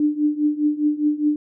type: tone with tremolo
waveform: sine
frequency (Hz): 298.4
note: D4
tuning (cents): +28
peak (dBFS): -13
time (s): 0-1.36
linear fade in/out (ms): 2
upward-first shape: triangle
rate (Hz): 4.9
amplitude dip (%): 90
effects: none